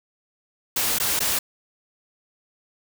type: noise with dropouts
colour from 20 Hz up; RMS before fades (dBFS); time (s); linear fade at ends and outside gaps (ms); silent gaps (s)
white; -23; 0.76-1.39; 5; 0.986-0.999 / 1.193-1.203
effects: none